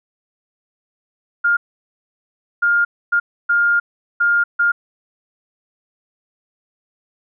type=tone bursts at uneven times; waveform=sine; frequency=1410 Hz; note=F6; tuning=16 cents sharp; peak=-12 dBFS; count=6; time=1.44-1.57 / 2.62-2.85 / 3.12-3.2 / 3.49-3.8 / 4.2-4.44 / 4.59-4.72 s; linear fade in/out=10 ms; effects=none